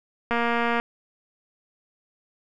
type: click train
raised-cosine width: 0.5 ms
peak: -10 dBFS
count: 116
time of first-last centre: 0.31-0.799 s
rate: 235 Hz
effects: none